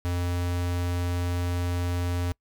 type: tone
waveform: square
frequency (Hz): 88.1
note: F2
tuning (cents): +16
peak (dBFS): -26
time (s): 0.05-2.32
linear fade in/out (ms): 0
effects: noise-tail reverb RT60 0.1 s tail -25 dB re dry